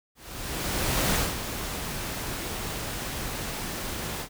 pink noise with ADSR envelope, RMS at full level -24 dBFS, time 0.15-4.29 s, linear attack 1000 ms, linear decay 190 ms, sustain -9 dB, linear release 75 ms, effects none

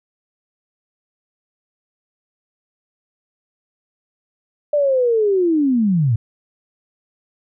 sine linear sweep, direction down, 598 to 103.83 Hz, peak -13 dBFS, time 4.73-6.16 s, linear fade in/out 5 ms, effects none

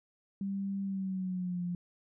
sine tone with pitch glide, 196.6 to 176.17 Hz, G3 to F3, +5 to +15 cents, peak -32 dBFS, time 0.41-1.75 s, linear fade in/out 2 ms, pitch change -190 cents, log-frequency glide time 0.83-1.63 s, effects none

